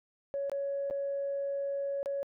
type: tone with dropouts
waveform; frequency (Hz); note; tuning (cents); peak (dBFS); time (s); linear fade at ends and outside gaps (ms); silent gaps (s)
sine; 558; C#5; +11; -30; 0.34-2.23; 0; 0.497-0.517 / 0.9-0.909 / 2.03-2.059
effects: tanh soft clip ceiling -26 dBFS